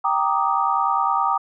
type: chord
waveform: sine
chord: Eb major seventh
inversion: first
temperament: equal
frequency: 784 / 932.3 / 1174.7 / 1244.5 Hz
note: G5 / Bb5 / D6 / Eb6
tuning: 0 / 0 / 0 / 0 cents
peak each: -23 dBFS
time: 0.04-1.38 s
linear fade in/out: 10 ms
effects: none